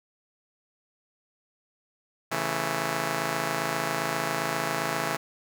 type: chord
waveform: 5% pulse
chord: A major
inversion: first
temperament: just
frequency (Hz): 137.5 / 165 / 220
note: C#3 / E3 / A3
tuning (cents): -14 / +2 / 0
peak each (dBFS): -21 / -20 / -22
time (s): 2.31-5.17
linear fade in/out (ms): 10
effects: none